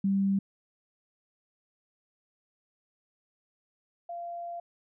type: tone pair in turn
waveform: sine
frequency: 196 / 689.6 Hz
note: G3 / F5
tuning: 0 / -22 cents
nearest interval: octave + minor seventh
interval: 2178 cents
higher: second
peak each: -23 / -35 dBFS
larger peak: first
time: 0.04-0.39 / 4.09-4.6 s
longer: second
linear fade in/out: 5 ms
effects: none